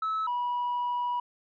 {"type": "tone pair in turn", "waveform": "sine", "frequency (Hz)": [1300, 973.9], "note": ["E6", "B5"], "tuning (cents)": [-24, -24], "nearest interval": "perfect fourth", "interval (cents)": 500, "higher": "first", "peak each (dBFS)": -25, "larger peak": "neither", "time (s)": [[0.02, 0.27], [0.27, 1.2]], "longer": "second", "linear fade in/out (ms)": 5, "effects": ["tanh soft clip ceiling -25 dBFS"]}